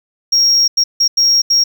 sine tone bursts at uneven times, 5588 Hz, F8, in tune, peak -6 dBFS, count 5, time 0.32-0.68 / 0.77-0.84 / 1-1.08 / 1.17-1.42 / 1.5-1.64 s, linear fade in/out 10 ms, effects tanh soft clip ceiling -7 dBFS + 7-bit

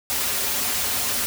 white noise with comb filter, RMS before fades -24 dBFS, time 0.1-1.26 s, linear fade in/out 0 ms, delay 6.1 ms, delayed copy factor -1, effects none

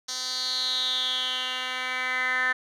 10% pulse tone with band-pass filter sweep, 255.2 Hz, C4, 43 cents flat, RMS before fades -28 dBFS, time 0.08-2.53 s, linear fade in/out 10 ms, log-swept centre 5200 to 1800 Hz, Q 6.9, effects none

